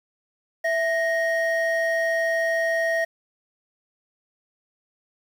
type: tone pair together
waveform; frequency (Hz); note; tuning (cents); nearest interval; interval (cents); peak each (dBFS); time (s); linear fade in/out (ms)
triangle; 660 / 1866.8; E5 / A#6; +2 / +2; octave + tritone; 1800; -20 / -22; 0.64-3.05; 10
effects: tanh soft clip ceiling -12 dBFS + 8-bit